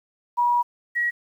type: tone pair in turn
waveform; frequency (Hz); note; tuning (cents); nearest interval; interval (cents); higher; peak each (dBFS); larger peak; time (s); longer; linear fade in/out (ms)
sine; 964 / 1910.8; B5 / A#6; -42 / +42; octave; 1184; second; -17 / -20; first; 0.37-0.63 / 0.95-1.11; first; 20
effects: 9-bit